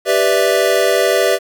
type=chord; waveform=square; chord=E minor seventh; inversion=first; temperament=equal; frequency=392 / 493.9 / 587.3 / 659.3 Hz; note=G4 / B4 / D5 / E5; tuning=0 / 0 / 0 / 0 cents; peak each=-18 dBFS; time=0.05-1.39 s; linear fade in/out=50 ms; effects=8-bit